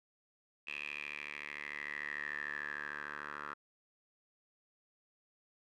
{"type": "tone with band-pass filter sweep", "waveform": "10% pulse", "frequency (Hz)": 73.42, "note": "D2", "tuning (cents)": 0, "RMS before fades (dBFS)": -43, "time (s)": [0.67, 3.54], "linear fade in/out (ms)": 5, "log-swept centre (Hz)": [2600, 1400], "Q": 9.9, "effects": []}